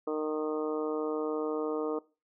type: harmonic tone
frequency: 153.9 Hz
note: D#3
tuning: 19 cents flat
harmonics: 2 / 3 / 4 / 5 / 6 / 7 / 8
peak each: -35 / -31 / -40 / -45 / -47 / -45 / -43 dBFS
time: 0.07-1.99 s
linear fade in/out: 5 ms
effects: noise-tail reverb RT60 0.3 s tail -20 dB re dry